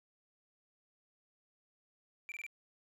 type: tone bursts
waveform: triangle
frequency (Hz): 2349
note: D7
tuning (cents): 0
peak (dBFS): -40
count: 4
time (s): 2.29-2.465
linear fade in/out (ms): 0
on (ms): 28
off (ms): 21
effects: none